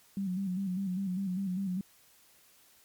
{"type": "tone with vibrato", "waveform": "sine", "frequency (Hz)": 189, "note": "F#3", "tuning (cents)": 37, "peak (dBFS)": -30, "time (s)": [0.17, 1.81], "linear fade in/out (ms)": 2, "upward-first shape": "square", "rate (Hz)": 5, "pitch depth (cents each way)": 67, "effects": ["white hiss -62 dBFS RMS until 2.84 s", "MP3 96 kbps"]}